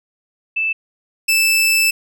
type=tone pair in turn; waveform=sine / sawtooth; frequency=2637 / 2637 Hz; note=E7 / E7; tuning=0 / 0 cents; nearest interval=unison; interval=0 cents; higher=neither; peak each=-16 / -9 dBFS; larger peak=second; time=0.56-0.73 / 1.28-1.91 s; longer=second; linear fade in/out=10 ms; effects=none